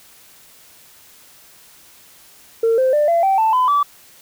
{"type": "tone with pitch steps", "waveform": "sine", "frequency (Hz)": [455.3, 520, 593.9, 678.3, 774.6, 884.7, 1010.4, 1153.9], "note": ["A#4", "C5", "D5", "E5", "G5", "A5", "B5", "D6"], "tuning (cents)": [-41, -11, 19, 49, -21, 9, 39, -31], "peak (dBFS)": -11, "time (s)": [2.63, 3.83], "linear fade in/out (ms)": 5, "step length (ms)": 150, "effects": ["tanh soft clip ceiling -9 dBFS", "white hiss -47 dBFS RMS until 4.21 s"]}